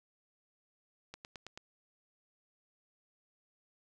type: click train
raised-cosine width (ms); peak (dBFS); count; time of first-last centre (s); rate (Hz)
0.2; -28; 5; 1.14-1.575; 9.19
effects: none